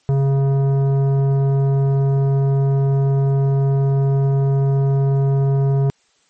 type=tone with tanh clipping; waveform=triangle; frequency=137.3 Hz; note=C#3; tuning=16 cents flat; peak=-15 dBFS; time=0.09-5.9 s; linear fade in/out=0 ms; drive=16 dB; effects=white hiss -60 dBFS RMS until 6.29 s + MP3 32 kbps